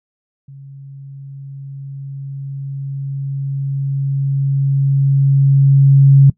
sine tone with level ramp, 137.7 Hz, C#3, 11 cents flat, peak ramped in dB -33 to -3 dBFS, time 0.48-6.3 s, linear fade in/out 5 ms, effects noise-tail reverb RT60 0.1 s tail -21 dB re dry

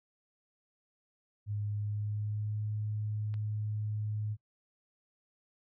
sine tone with pitch glide, 103.83 to 106.26 Hz, G#2 to G#2, 0 to +40 cents, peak -32 dBFS, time 1.46-4.37 s, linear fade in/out 50 ms, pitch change +40 cents, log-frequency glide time 1.73-2.64 s
click, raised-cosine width 0.3 ms, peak -36 dBFS, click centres 3.341 s
effects noise-tail reverb RT60 0.1 s tail -24 dB re dry

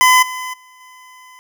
25% pulse tone with level steps, 1014 Hz, B5, 45 cents sharp, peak -4 / -20 / -39 / -36 dBFS, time 0.01-1.39 s, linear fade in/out 0 ms, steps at 0.22 / 0.53 / 0.8 s, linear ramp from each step 10 ms, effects none

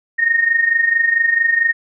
sine tone with amplitude modulation, 1848 Hz, A#6, 16 cents flat, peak -9 dBFS, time 0.18-1.73 s, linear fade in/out 20 ms, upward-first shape sine, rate 24.5 Hz, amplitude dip 70%, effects none

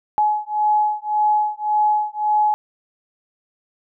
sine beating tone pair, 845 / 846.8 Hz, G#5 / G#5, +30 / +33 cents, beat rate 1.8 Hz, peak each -19 dBFS, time 0.18-2.54 s, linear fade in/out 0 ms, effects none

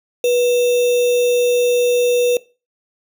sine tone with sample-and-hold, 487.5 Hz, B4, 23 cents flat, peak -12 dBFS, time 0.24-2.37 s, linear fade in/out 2 ms, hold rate 3150 Hz, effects noise-tail reverb RT60 0.3 s tail -19 dB re dry

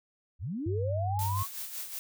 sine linear sweep, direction up, 58 to 1131 Hz, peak -32 dBFS, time 0.39-1.47 s, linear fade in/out 50 ms
sine tone, 98 Hz, G2, in tune, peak -29 dBFS, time 0.66-1.43 s, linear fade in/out 5 ms
blue noise with tremolo, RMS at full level -37 dBFS, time 1.19-1.99 s, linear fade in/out 0 ms, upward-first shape sine, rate 5.4 Hz, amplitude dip 55%
effects none

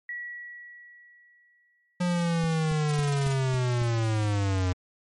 sine tone with exponential decay, 1932 Hz, B6, 39 cents flat, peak -31 dBFS, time 0.09-2.07 s, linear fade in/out 2 ms, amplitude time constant 430 ms
square linear sweep, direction down, 178.9 to 89.7 Hz, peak -24 dBFS, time 2-4.73 s, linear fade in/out 10 ms
click train, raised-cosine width 5 ms, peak -24 dBFS, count 6, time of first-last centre 2.44-3.817 s, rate 3.63 Hz
white noise bursts, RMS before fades -37 dBFS, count 10, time 2.89-3.328 s, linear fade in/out 0 ms, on 24 ms, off 22 ms
effects low-pass 9000 Hz 12 dB/octave + MP3 48 kbps

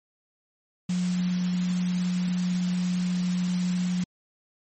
sine tone in noise, 180 Hz, F#3, 47 cents flat, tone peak -23 dBFS, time 0.89-4.04 s, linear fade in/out 5 ms, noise white, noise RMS -38 dBFS, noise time 0.89-4.04 s, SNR +12 dB, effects low-pass 9000 Hz 12 dB/octave + MP3 32 kbps

